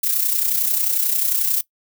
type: noise with amplitude modulation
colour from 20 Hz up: violet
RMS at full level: -17 dBFS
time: 0.03-1.61 s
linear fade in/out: 5 ms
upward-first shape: sine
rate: 31.2 Hz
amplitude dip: 55%
effects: noise-tail reverb RT60 0.1 s tail -20 dB re dry